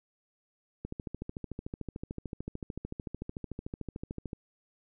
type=click train; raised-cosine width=3 ms; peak=-24 dBFS; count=48; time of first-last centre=0.85-4.331 s; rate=13.5 Hz; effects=none